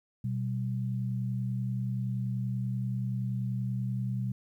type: tone pair together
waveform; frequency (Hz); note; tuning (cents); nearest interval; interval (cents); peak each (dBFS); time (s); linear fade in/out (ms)
sine; 123.47 / 193.91; B2 / G3; 0 / -19; minor sixth; 781; -30 / -35; 0.24-4.32; 5
effects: 11-bit